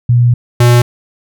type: tone pair in turn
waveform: sine / square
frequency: 120.9 / 120.9 Hz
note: B2 / B2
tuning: -36 / -36 cents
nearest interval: unison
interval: 0 cents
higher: neither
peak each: -5 / -5 dBFS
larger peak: neither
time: 0.09-0.34 / 0.6-0.82 s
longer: first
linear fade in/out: 5 ms
effects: none